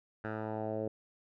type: tone with low-pass filter sweep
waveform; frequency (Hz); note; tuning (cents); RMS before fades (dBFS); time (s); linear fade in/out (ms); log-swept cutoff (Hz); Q
10% pulse; 108.9; A2; -17; -37; 0.24-0.88; 5; 1500 to 500; 2.9
effects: none